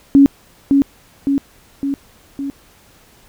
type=tone with echo; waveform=sine; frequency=278 Hz; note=C#4; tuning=5 cents sharp; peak=-4 dBFS; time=0.15-0.26 s; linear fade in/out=0 ms; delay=560 ms; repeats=4; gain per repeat=-4 dB; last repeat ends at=2.5 s; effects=pink hiss -49 dBFS RMS until 3.28 s